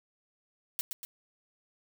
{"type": "noise with echo", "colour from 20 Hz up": "blue", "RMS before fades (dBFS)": -32, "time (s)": [0.79, 0.81], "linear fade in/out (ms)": 0, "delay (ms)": 120, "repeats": 2, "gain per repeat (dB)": -5, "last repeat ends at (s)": 1.05, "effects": []}